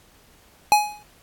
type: tone with exponential decay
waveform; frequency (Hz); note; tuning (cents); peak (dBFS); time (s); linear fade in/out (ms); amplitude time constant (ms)
square; 838; G#5; +15; -10; 0.72-1.03; 0; 67
effects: pink hiss -55 dBFS RMS until 1.22 s + AAC 64 kbps